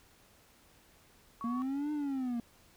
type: tone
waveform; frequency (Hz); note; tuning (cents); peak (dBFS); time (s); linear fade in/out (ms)
sine; 1120; C#6; +18; -39; 1.41-1.62; 0
type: linear two-way sweep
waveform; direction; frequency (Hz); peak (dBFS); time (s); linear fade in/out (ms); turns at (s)
triangle; up then down; 231 to 302.9 to 231; -30; 1.44-2.4; 2; 1.92
effects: pink hiss -63 dBFS RMS until 2.76 s